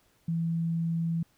sine tone, 166 Hz, E3, 12 cents sharp, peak -26 dBFS, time 0.28-1.23 s, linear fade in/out 5 ms, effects pink hiss -67 dBFS RMS until 1.37 s

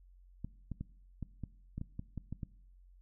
clicks, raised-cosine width 5 ms, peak -27 dBFS, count 11, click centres 0.446 / 0.717 / 0.81 / 1.227 / 1.437 / 1.78 / 1.814 / 1.994 / 2.177 / 2.326 / 2.432 s, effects noise-tail reverb RT60 0.7 s tail -21 dB re dry + added 45 Hz sine -57 dBFS peak until 3.01 s

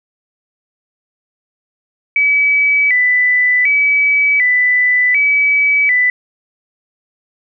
sine tone with vibrato, 2133 Hz, C7, 33 cents sharp, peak -9 dBFS, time 2.16-6.1 s, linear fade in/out 2 ms, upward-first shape square, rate 0.67 Hz, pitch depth 120 cents each way, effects none

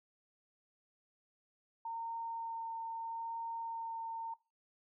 sine tone with vibrato, 914 Hz, A#5, 34 cents flat, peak -38 dBFS, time 1.85-4.34 s, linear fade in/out 5 ms, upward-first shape sine, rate 0.78 Hz, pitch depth 8 cents each way, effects noise-tail reverb RT60 0.3 s tail -22 dB re dry

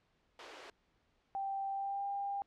pink high-pass noise, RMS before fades -50 dBFS, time 0.39-0.7 s, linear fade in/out 2 ms, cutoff 320 Hz, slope 48 dB/octave
sine tone with pitch glide, 784 to 799.1 Hz, G5 to G5, 0 to +33 cents, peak -35 dBFS, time 1.35-2.42 s, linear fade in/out 0 ms, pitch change +33 cents, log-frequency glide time 1.7-2.06 s
effects pink hiss -75 dBFS RMS until 2.46 s + low-pass 4000 Hz 12 dB/octave

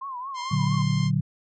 sine tone with vibrato, 1040 Hz, C6, 11 cents flat, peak -31 dBFS, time 0.01-0.83 s, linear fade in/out 10 ms, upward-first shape triangle, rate 4.4 Hz, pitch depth 140 cents each way
10% pulse tone, 1052 Hz, C6, 9 cents sharp, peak -25 dBFS, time 0.34-1.11 s, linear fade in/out 50 ms
sine chord, Bb augmented, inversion none, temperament equal, 116.54 / 146.83 / 185 Hz, Bb2 / D3 / F#3, 0 / 0 / 0 cents, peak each -26 / -23 / -26 dBFS, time 0.51-1.21 s, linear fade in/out 10 ms
effects resampled to 16000 Hz

